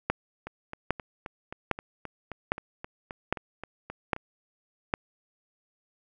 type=two click trains; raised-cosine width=0.5 ms; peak=-22 / -9 dBFS; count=15 / 7; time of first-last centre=0.47-4.164 / 0.1-4.939 s; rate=3.79 / 1.24 Hz; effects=none